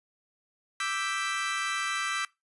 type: chord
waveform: 30% pulse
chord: E minor seventh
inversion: third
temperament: equal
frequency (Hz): 1174.7 / 1318.5 / 1568 / 1975.5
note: D6 / E6 / G6 / B6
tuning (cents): 0 / 0 / 0 / 0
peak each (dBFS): -32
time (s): 0.8-2.25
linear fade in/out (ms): 2
effects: noise-tail reverb RT60 0.2 s tail -21 dB re dry + resampled to 24000 Hz